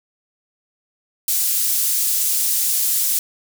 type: high-pass noise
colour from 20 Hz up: pink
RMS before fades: -19 dBFS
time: 1.28-3.19 s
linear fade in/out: 2 ms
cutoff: 8500 Hz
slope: 12 dB/octave
effects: none